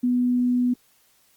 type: tone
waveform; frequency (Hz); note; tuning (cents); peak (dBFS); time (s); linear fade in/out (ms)
sine; 246.9; B3; 0; -18; 0.03-0.74; 10
effects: white hiss -61 dBFS RMS until 1.36 s + Opus 32 kbps